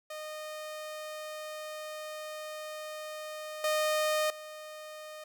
sawtooth tone with level steps, 615 Hz, D#5, 20 cents flat, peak -35 / -23 / -39 dBFS, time 0.1-5.24 s, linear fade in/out 5 ms, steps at 3.64 / 4.3 s, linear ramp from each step 2 ms, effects none

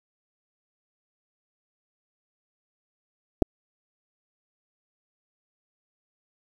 clicks, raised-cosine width 2 ms, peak -6 dBFS, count 2, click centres 3.421 / 3.424 s, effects 7-bit

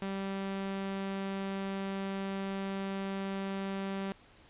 sawtooth tone, 194.8 Hz, G3, 11 cents flat, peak -30 dBFS, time 0.02-4.12 s, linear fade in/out 0 ms, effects pink hiss -59 dBFS RMS until 4.49 s + resampled to 8000 Hz

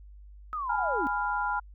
sine linear sweep, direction down, 1294 to 249.7 Hz, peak -30 dBFS, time 0.53-1.07 s, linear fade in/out 0 ms
sine chord, F diminished, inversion first, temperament equal with one note detuned, 830.6 / 994.1 / 1396.9 Hz, Ab5 / Cb6 / F6, 0 / +11 / 0 cents, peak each -31 dBFS, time 0.69-1.6 s, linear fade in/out 10 ms
effects added 50 Hz sine -46 dBFS peak until 1.74 s

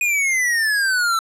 square exponential sweep, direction down, 2489 to 1318.5 Hz, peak -17 dBFS, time 0.01-1.19 s, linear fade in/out 2 ms, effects low-pass 12000 Hz 12 dB/octave

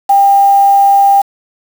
sine tone with quantisation, 796 Hz, G5, 26 cents sharp, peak -4 dBFS, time 0.09-1.22 s, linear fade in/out 10 ms, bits 4, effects none

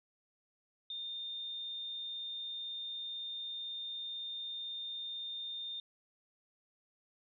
sine tone, 3629 Hz, A#7, 47 cents flat, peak -39 dBFS, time 0.9-5.8 s, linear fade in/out 2 ms, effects none

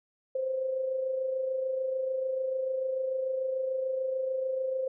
sine tone with amplitude modulation, 523.3 Hz, C5, in tune, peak -26 dBFS, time 0.35-4.88 s, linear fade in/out 5 ms, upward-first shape sine, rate 26.8 Hz, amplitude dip 45%, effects none

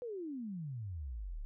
sine exponential sweep, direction down, 505 to 33 Hz, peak -39 dBFS, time 0.02-1.45 s, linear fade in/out 0 ms, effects none

